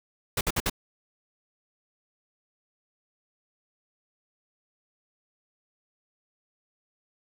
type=noise bursts; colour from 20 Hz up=pink; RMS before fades=-26 dBFS; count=4; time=0.37-0.698 s; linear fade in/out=5 ms; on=40 ms; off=56 ms; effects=none